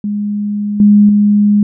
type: tone with level steps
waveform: sine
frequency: 206.5 Hz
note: G#3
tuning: 10 cents flat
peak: -14 / -3 / -6 dBFS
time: 0.04-1.63 s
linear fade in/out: 2 ms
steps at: 0.8 / 1.09 s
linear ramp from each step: 2 ms
effects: none